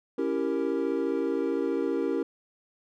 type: chord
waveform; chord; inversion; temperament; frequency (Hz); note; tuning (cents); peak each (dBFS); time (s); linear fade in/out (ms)
triangle; C# diminished seventh; none; equal with one note detuned; 277.2 / 332.5 / 392 / 466.2; C#4 / E4 / G4 / Bb4; 0 / +15 / 0 / 0; -29; 0.18-2.23; 5
effects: none